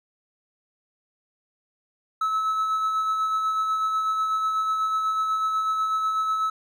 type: tone with tremolo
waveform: triangle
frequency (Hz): 1298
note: E6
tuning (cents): -27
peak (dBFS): -18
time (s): 2.21-6.5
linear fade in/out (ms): 5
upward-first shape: sine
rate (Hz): 8.1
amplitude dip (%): 35
effects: tanh soft clip ceiling -14 dBFS